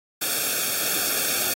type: noise with comb filter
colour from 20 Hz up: white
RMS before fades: -24 dBFS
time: 0.21-1.54 s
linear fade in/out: 10 ms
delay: 1 ms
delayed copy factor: -0.9
effects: AAC 48 kbps